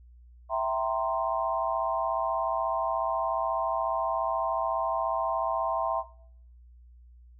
sine chord, C dominant seventh, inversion first, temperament equal with one note detuned, 659.3 / 775.9 / 932.3 / 1046.5 Hz, E5 / G5 / Bb5 / C6, 0 / -18 / 0 / 0 cents, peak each -28 / -33 / -32 / -31 dBFS, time 0.49-6.04 s, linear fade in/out 50 ms, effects noise-tail reverb RT60 0.6 s tail -18 dB re dry + added 60 Hz sine -50 dBFS peak until 7.39 s

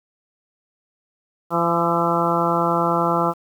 harmonic tone with a mistuned harmonic, 170 Hz, F3, 46 cents flat, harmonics 1 / 2 / 3 / 4 / 5 / 6 / 7 / 8, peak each -25 / -25 / -25 / -25 / -25 / -25 / -25 / -25 dBFS, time 1.5-3.34 s, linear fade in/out 50 ms, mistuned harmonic 8, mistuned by -34 cents, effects 8-bit

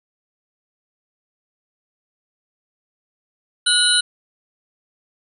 sine tone cluster, 1452 / 2981 / 3867 / 4105 / 9370 Hz, F#6 / F#7 / B7 / C8 / D9, -33 / +12 / -37 / -34 / -5 cents, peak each -20 dBFS, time 3.66-4.01 s, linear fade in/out 10 ms, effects none

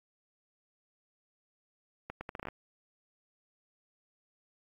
accelerating click train, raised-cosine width 0.5 ms, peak -24 dBFS, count 9, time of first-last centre 2.1-2.485 s, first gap 110 ms, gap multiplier 0.74, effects AAC 64 kbps

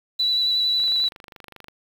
sine tone with vibrato, 3951 Hz, B7, in tune, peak -18 dBFS, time 0.19-1.09 s, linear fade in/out 10 ms, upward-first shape square, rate 11 Hz, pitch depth 12 cents each way
click train, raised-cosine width 0.3 ms, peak -25 dBFS, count 23, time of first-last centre 0.8-1.684 s, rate 24.9 Hz
effects 7-bit

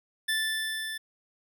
25% pulse tone with level ramp, 1760 Hz, A6, in tune, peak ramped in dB -21 to -30 dBFS, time 0.28-0.98 s, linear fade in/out 10 ms, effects none

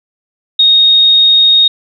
sine tone, 3726 Hz, A#7, 2 cents flat, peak -4 dBFS, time 0.59-1.68 s, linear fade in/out 5 ms, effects none

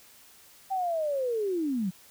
sine linear sweep, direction down, 784 to 172.4 Hz, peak -26 dBFS, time 0.7-1.91 s, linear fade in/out 20 ms, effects white hiss -55 dBFS RMS until 2.1 s

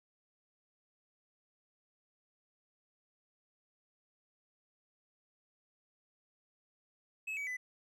triangle tone with pitch steps, 2583 / 2275 / 2003 Hz, E7 / C#7 / B6, -36 / +44 / +24 cents, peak -35 dBFS, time 7.27-7.57 s, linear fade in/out 10 ms, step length 100 ms, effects none

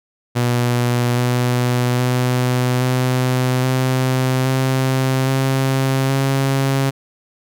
sawtooth tone with pitch steps, 121.6 / 123.51 / 125.45 / 127.42 / 129.43 / 131.46 / 133.53 / 135.63 Hz, B2 / B2 / B2 / C3 / C3 / C3 / C3 / C#3, -26 / +1 / +28 / -45 / -18 / +9 / +36 / -37 cents, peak -11 dBFS, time 0.35-6.91 s, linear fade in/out 20 ms, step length 820 ms, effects none

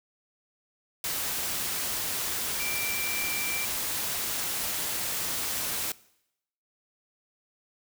sine tone in noise, 2349 Hz, D7, in tune, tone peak -33 dBFS, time 2.6-3.65 s, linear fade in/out 2 ms, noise white, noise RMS -31 dBFS, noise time 1.04-5.92 s, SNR -5 dB, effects noise-tail reverb RT60 0.8 s tail -21 dB re dry

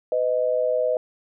sine tone pair together, 503.3 / 622.3 Hz, B4 / D#5, +33 / 0 cents, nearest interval major third, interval 367 cents, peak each -22 dBFS, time 0.12-0.97 s, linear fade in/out 2 ms, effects none

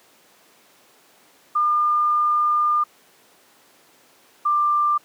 sine tone pair in turn, 1205 / 1187 Hz, D6 / D6, +44 / +18 cents, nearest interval unison, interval 26 cents, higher first, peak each -16 dBFS, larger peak neither, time 1.55-2.84 / 4.45-4.98 s, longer first, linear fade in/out 10 ms, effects pink hiss -54 dBFS RMS until 5.04 s + high-pass 300 Hz 12 dB/octave

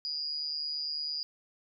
sine tone with amplitude modulation, 4877 Hz, D#8, 35 cents flat, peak -29 dBFS, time 0.05-1.23 s, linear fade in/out 0 ms, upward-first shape sine, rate 149 Hz, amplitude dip 70%, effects none

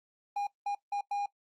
triangle tone bursts at uneven times, 812 Hz, G#5, 39 cents flat, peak -28 dBFS, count 4, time 0.36-0.47 / 0.66-0.75 / 0.92-1.01 / 1.11-1.26 s, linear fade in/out 5 ms, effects noise-tail reverb RT60 0.1 s tail -19 dB re dry + Opus 24 kbps

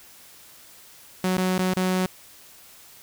sawtooth tone with dropouts, 185 Hz, F#3, in tune, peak -17 dBFS, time 1.24-2.06 s, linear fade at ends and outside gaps 2 ms, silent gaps 1.371-1.38 / 1.58-1.59 / 1.736-1.767 s, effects white hiss -49 dBFS RMS until 3.02 s

